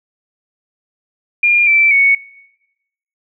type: tone with pitch steps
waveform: sine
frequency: 2409 / 2332 / 2221 Hz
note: D7 / D7 / C#7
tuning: +43 / -13 / +3 cents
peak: -8 dBFS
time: 1.43-2.15 s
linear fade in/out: 5 ms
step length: 240 ms
effects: noise-tail reverb RT60 1.0 s tail -23 dB re dry